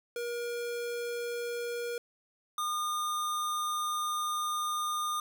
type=tone pair in turn; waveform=square; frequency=476.1 / 1215.7 Hz; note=A#4 / D#6; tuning=+37 / -41 cents; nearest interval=octave + major third; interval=1622 cents; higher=second; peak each=-34 / -31 dBFS; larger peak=second; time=0.16-1.98 / 2.58-5.2 s; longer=second; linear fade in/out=2 ms; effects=none